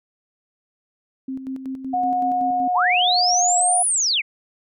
sine tone with tremolo, 264.2 Hz, C4, 17 cents sharp, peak -25 dBFS, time 1.28-2.68 s, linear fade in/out 5 ms, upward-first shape square, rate 5.3 Hz, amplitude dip 55%
sine tone with pitch glide, 728 to 718.8 Hz, F#5 to F5, -28 to +50 cents, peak -18 dBFS, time 1.93-3.83 s, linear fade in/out 10 ms, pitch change -22 cents, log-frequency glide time 2.03-3.69 s
sine linear two-way sweep, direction up then down, 727 to 10100 to 2026 Hz, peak -17 dBFS, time 2.74-4.22 s, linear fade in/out 20 ms, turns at 3.85 s
effects none

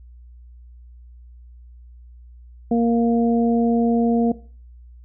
harmonic tone, 233.1 Hz, A#3, in tune, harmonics 1 / 2 / 3, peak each -16 / -22 / -26 dBFS, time 2.71-4.32 s, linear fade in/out 5 ms, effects noise-tail reverb RT60 0.4 s tail -18 dB re dry + added 60 Hz sine -41 dBFS peak until 5.04 s

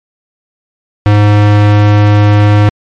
square tone, 103.9 Hz, G#2, 1 cent sharp, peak -4 dBFS, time 1.06-2.69 s, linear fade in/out 0 ms, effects low-pass 3000 Hz 12 dB/octave + MP3 48 kbps

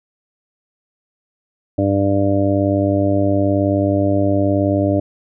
harmonic tone, 99 Hz, G2, 18 cents sharp, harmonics 1 / 2 / 3 / 4 / 5 / 6 / 7, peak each -19 / -25 / -17 / -27 / -28 / -19 / -28 dBFS, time 1.78-5 s, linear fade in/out 5 ms, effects none

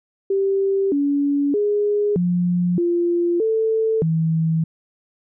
sine tone with pitch steps, 391 / 284.4 / 413.4 / 177 / 345.9 / 443.2 / 161.7 Hz, G4 / C#4 / G#4 / F3 / F4 / A4 / E3, -4 / +45 / -8 / +23 / -17 / +13 / -33 cents, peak -16 dBFS, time 0.3-4.64 s, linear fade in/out 5 ms, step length 620 ms, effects none

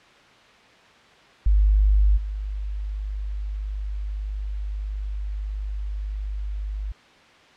sine tone with level steps, 50.8 Hz, G#1, 38 cents flat, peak -14 / -26 dBFS, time 1.46-6.92 s, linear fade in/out 5 ms, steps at 2.16 s, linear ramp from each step 20 ms, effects white hiss -51 dBFS RMS until 7.56 s + low-pass 3000 Hz 12 dB/octave

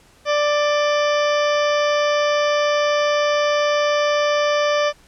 harmonic tone with a mistuned harmonic, 589 Hz, D5, 5 cents sharp, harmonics 1 / 2 / 3 / 4 / 5 / 6 / 8 / 9 / 10, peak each -17 / -23 / -27 / -29 / -31 / -33 / -35 / -36 / -37 dBFS, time 0.25-4.93 s, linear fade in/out 50 ms, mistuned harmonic 5, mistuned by +31 cents, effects pink hiss -52 dBFS RMS until 5.07 s + low-pass 10000 Hz 12 dB/octave

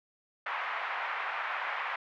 pink band-pass noise, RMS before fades -35 dBFS, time 0.46-1.96 s, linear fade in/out 5 ms, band 830 to 2300 Hz, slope 24 dB/octave, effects none

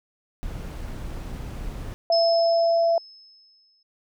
brown noise, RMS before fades -33 dBFS, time 0.43-1.94 s, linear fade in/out 0 ms
sine tone, 671 Hz, E5, 31 cents sharp, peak -17 dBFS, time 2.1-2.98 s, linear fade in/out 2 ms
sine tone with exponential decay, 5200 Hz, E8, 24 cents flat, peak -22 dBFS, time 2.12-3.83 s, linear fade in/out 5 ms, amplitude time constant 370 ms
effects none

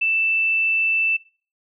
sine tone, 2653 Hz, E7, 10 cents sharp, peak -17 dBFS, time 0.01-1.17 s, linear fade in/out 10 ms, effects noise-tail reverb RT60 0.4 s tail -21 dB re dry

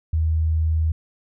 sine tone, 79.7 Hz, D#2, 42 cents sharp, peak -17 dBFS, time 0.13-0.92 s, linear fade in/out 5 ms, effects none

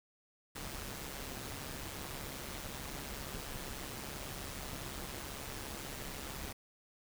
pink noise with amplitude modulation, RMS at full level -41 dBFS, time 0.55-6.53 s, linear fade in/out 10 ms, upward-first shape sine, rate 138 Hz, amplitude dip 60%, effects none

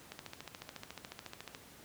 click train, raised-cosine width 0.2 ms, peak -26 dBFS, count 21, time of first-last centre 0.12-1.549 s, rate 14 Hz, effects pink hiss -56 dBFS RMS until 1.84 s + high-pass 80 Hz 12 dB/octave

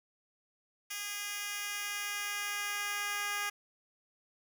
10% pulse tone with high-pass filter sweep, 409.5 Hz, G#4, 24 cents flat, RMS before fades -37 dBFS, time 0.9-3.5 s, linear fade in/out 10 ms, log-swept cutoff 2900 to 1200 Hz, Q 0.73, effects 10-bit

